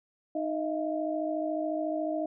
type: tone cluster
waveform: sine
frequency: 310.6 / 629 / 683 Hz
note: D#4 / D#5 / F5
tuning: -3 / +19 / -39 cents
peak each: -32 / -32 / -35 dBFS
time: 0.35-2.26 s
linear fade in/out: 5 ms
effects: none